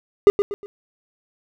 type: tone with echo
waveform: triangle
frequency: 405.7 Hz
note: G#4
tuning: 41 cents flat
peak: -4 dBFS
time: 0.27-0.3 s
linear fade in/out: 0 ms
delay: 120 ms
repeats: 3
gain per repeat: -9 dB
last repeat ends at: 0.66 s
effects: none